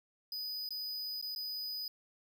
square tone with dropouts, 4978 Hz, D#8, in tune, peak -38 dBFS, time 0.32-1.88 s, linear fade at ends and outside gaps 2 ms, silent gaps 0.69-0.706 / 1.214-1.225 / 1.35-1.36 s, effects none

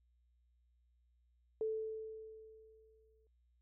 sine tone with exponential decay, 439 Hz, A4, 4 cents flat, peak -33 dBFS, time 1.61-3.27 s, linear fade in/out 1 ms, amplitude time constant 360 ms, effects added 60 Hz sine -70 dBFS peak until 3.61 s

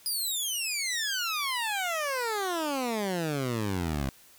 15% pulse exponential sweep, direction down, 4978 to 64.9 Hz, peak -22 dBFS, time 0.06-4.09 s, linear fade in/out 0 ms, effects white hiss -56 dBFS RMS until 4.38 s

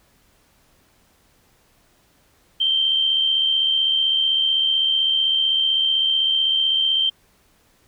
sine tone with amplitude modulation, 3136 Hz, G7, in tune, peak -14 dBFS, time 2.6-7.1 s, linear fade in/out 10 ms, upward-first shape sine, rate 75.8 Hz, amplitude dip 45%, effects pink hiss -59 dBFS RMS until 7.87 s

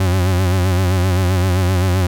40% pulse tone with vibrato, 91.9 Hz, F#2, 11 cents flat, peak -12 dBFS, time 0-2.07 s, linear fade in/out 5 ms, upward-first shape sine, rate 7.7 Hz, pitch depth 72 cents each way, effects none

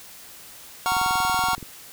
square chord, Gb major seventh, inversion none, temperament just, 740 / 925 / 1110 / 1387.5 Hz, Gb5 / Bb5 / Db6 / F6, 0 / -14 / +2 / -12 cents, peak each -27 dBFS, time 0.86-1.55 s, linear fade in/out 0 ms
click train, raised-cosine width 3 ms, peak -24 dBFS, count 16, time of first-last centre 0.92-1.628 s, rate 21.2 Hz
effects white hiss -44 dBFS RMS until 1.92 s

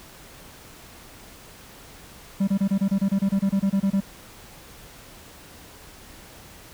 triangle tone bursts, 196 Hz, G3, in tune, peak -16 dBFS, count 16, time 2.4-4.006 s, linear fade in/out 10 ms, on 76 ms, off 26 ms, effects pink hiss -46 dBFS RMS until 6.73 s

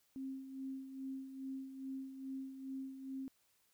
sine tone with tremolo, 266.7 Hz, C4, 33 cents sharp, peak -40 dBFS, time 0.16-3.28 s, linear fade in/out 0 ms, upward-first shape sine, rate 2.4 Hz, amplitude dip 60%, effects white hiss -75 dBFS RMS until 3.73 s

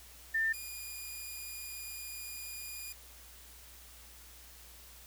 sine / 5% pulse tone pair in turn, 1794 / 2439 Hz, A6 / D#7, +33 / -35 cents, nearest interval perfect fourth, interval 532 cents, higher second, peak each -28 / -32 dBFS, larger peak first, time 0.34-0.53 / 0.53-2.93 s, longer second, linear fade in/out 10 ms, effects added 60 Hz sine -57 dBFS peak until 5.06 s + white hiss -55 dBFS RMS until 5.06 s

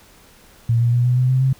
sine tone with pitch steps, 116.3 / 118.88 / 121.52 / 124.22 / 126.97 / 129.79 / 132.67 Hz, A#2 / A#2 / B2 / B2 / B2 / C3 / C3, -4 / +34 / -28 / +10 / +48 / -14 / +24 cents, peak -13 dBFS, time 0.69-1.53 s, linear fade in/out 5 ms, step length 120 ms, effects pink hiss -49 dBFS RMS until 1.59 s

